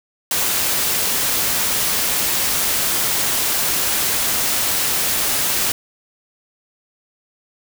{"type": "noise", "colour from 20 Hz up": "white", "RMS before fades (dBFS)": -19, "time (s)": [0.31, 5.72], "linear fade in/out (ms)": 2, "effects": []}